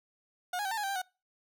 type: tone with pitch steps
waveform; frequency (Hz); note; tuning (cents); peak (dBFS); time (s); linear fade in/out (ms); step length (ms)
30% pulse; 722 / 827 / 769 / 899 / 832 / 782 / 791 / 739; F#5 / G#5 / G5 / A5 / G#5 / G5 / G5 / F#5; -43 / -8 / -33 / +37 / +3 / -4 / +15 / -2; -29; 0.53-1.018; 5; 61
effects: noise-tail reverb RT60 0.3 s tail -25 dB re dry

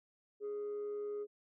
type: tone with amplitude modulation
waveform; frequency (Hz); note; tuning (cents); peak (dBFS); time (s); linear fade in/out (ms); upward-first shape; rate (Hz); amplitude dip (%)
sine; 414.9; G#4; -2; -34; 0.4-1.27; 50; sine; 129; 30
effects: tanh soft clip ceiling -36 dBFS

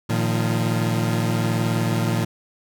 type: chord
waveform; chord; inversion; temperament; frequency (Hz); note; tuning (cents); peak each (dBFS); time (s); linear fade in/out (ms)
30% pulse; Bb suspended fourth; none; equal with one note detuned; 114.27 / 155.56 / 174.61; Bb2 / Eb3 / F3; -34 / 0 / 0; -19 / -24 / -23; 0.09-2.25; 10
effects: none

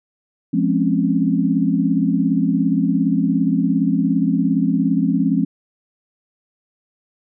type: chord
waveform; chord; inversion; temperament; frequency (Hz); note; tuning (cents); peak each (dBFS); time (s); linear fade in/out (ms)
sine; Db major seventh; first; just; 173.24 / 207.9 / 259.9 / 277.2; F3 / Ab3 / C4 / Db4; -14 / +2 / -11 / 0; -20; 0.53-5.45; 10
effects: none

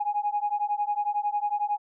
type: beating tone pair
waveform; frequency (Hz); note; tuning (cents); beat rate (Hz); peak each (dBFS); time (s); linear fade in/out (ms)
sine; 823 / 834; G#5 / G#5; -16 / +7; 11; -27 / -27; 0-1.78; 10
effects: tanh soft clip ceiling -17 dBFS

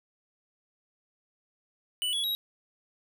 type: tone with pitch steps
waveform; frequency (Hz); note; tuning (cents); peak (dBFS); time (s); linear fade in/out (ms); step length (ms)
square; 2970 / 3372 / 3829; F#7 / G#7 / A#7; +6 / +26 / +46; -28; 2.02-2.35; 0; 110
effects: none

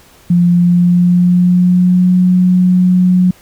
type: tone with pitch glide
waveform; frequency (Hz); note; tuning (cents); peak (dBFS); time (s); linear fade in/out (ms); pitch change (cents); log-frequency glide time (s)
sine; 174.61 to 181.81; F3 to F#3; 0 to -30; -6; 0.3-3.31; 5; +70; 0.52-2.16
effects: pink hiss -44 dBFS RMS until 3.41 s

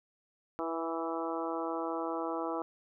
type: harmonic tone with a mistuned harmonic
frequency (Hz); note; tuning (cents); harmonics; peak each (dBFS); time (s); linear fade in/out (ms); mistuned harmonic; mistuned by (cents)
164.81; E3; 0; 2 / 3 / 4 / 5 / 6 / 7 / 8; -37 / -39 / -40 / -41 / -42 / -42 / -43; 0.59-2.62; 0; 3; -19
effects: none

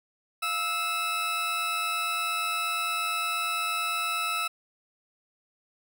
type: tone pair together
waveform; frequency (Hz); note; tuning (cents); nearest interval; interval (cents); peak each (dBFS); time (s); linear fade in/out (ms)
20% pulse; 698.5 / 1308.4; F5 / E6; 0 / -13; major seventh; 1087; -34 / -22; 0.42-4.48; 10
effects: none

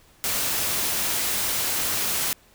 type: noise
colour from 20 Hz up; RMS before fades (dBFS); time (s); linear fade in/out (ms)
white; -25; 0.24-2.33; 0
effects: pink hiss -56 dBFS RMS until 2.54 s

